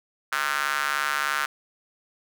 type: tone with high-pass filter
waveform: square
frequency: 71.6 Hz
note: D2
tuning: 43 cents flat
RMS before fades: -26 dBFS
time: 0.32-1.46 s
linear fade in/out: 5 ms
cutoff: 1400 Hz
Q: 3.6
effects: none